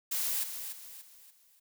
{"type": "noise with echo", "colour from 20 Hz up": "blue", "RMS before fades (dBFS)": -32, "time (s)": [0.11, 0.44], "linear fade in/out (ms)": 10, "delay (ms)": 290, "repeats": 4, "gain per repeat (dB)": -8, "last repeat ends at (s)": 1.6, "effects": []}